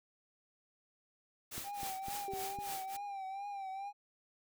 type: noise with tremolo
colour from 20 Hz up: white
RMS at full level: -42 dBFS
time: 1.51-2.97 s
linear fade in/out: 10 ms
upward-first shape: triangle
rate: 3.5 Hz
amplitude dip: 100%
type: click train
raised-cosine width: 3 ms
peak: -34 dBFS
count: 5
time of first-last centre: 1.58-2.588 s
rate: 3.97 Hz
type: tone with vibrato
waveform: triangle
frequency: 788 Hz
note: G5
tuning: 9 cents sharp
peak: -38 dBFS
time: 1.63-3.93 s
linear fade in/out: 50 ms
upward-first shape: triangle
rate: 2.3 Hz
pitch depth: 75 cents each way
type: tone with exponential decay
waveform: sine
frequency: 392 Hz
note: G4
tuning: in tune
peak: -39 dBFS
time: 2.28-3.16 s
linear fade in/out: 1 ms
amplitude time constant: 190 ms
effects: none